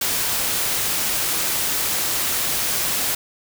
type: noise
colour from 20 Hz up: white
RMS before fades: -22 dBFS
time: 0.01-3.15 s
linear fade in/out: 5 ms
effects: none